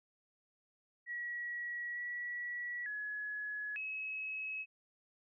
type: tone with pitch steps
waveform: sine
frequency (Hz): 1921 / 1937 / 1692 / 2569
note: B6 / B6 / G#6 / E7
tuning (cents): -48 / -34 / +32 / -45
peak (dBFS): -38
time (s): 1.06-4.66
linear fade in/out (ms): 50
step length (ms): 900
effects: none